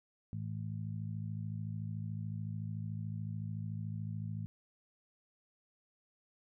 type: harmonic tone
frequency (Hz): 53.7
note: A1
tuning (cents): -41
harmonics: 2 / 3 / 4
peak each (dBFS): -39 / -42 / -47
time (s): 0.33-4.46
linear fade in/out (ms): 0
effects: none